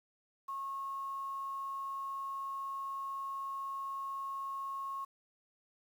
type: tone with quantisation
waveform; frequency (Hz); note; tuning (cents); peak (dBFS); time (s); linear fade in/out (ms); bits
sine; 1091; C#6; -28; -37; 0.48-5.05; 10; 10
effects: none